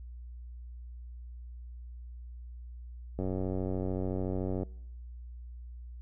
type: click train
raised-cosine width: 2 ms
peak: -21 dBFS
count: 136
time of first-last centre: 3.19-4.632 s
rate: 93.6 Hz
effects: noise-tail reverb RT60 0.8 s tail -25 dB re dry + added 60 Hz sine -42 dBFS peak until 6.01 s